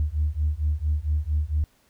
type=beating tone pair; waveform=sine; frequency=73.42 / 77.82 Hz; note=D2 / D#2; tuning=0 / +1 cents; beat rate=4.4 Hz; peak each=-24 dBFS; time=0-1.64 s; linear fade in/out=0 ms; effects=tanh soft clip ceiling -15 dBFS + pink hiss -63 dBFS RMS until 1.89 s